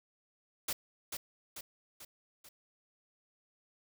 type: noise with echo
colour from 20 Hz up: white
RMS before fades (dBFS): -35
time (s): 0.68-0.73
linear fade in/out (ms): 5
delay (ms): 440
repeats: 4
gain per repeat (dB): -5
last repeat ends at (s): 2.49
effects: none